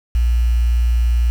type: tone with quantisation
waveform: sine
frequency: 59 Hz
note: A#1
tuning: 22 cents sharp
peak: -12 dBFS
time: 0.15-1.3 s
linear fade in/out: 0 ms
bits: 6
effects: none